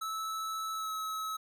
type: tone with pitch glide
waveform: square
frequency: 1307 to 1289.8 Hz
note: E6 to E6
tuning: -15 to -38 cents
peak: -35 dBFS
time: 0.01-1.37 s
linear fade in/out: 10 ms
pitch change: -23 cents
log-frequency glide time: 0.75-0.92 s
effects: none